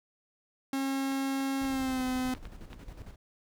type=tone with pitch glide; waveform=45% pulse; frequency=270.7 to 255.5 Hz; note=C#4 to C4; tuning=-41 to -41 cents; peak=-29 dBFS; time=0.73-2.34 s; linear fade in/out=2 ms; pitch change=-100 cents; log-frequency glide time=1.63-2.04 s
type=clicks; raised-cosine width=0.3 ms; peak=-30 dBFS; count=6; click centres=1.12 / 1.405 / 1.651 / 2.35 / 2.454 / 2.731 s
type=noise with tremolo; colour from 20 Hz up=brown; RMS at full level=-43 dBFS; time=1.61-3.16 s; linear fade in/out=10 ms; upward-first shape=square; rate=11 Hz; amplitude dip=55%
effects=none